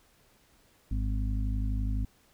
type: harmonic tone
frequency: 51.91 Hz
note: G#1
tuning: in tune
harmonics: 1 / 2 / 4 / 5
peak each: -28 / -34 / -41 / -40 dBFS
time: 0.91-2.05 s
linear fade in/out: 5 ms
effects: pink hiss -64 dBFS RMS until 2.33 s